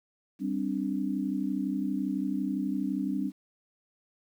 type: chord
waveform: sine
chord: G suspended fourth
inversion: none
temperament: equal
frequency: 196 / 261.6 / 293.7 Hz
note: G3 / C4 / D4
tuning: 0 / 0 / 0 cents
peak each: -32 dBFS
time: 0.39-3.32 s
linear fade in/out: 50 ms
effects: 10-bit